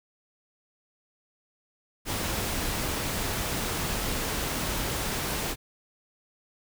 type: noise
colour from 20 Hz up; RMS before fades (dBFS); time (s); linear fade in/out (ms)
pink; -30; 2.05-5.56; 50
effects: none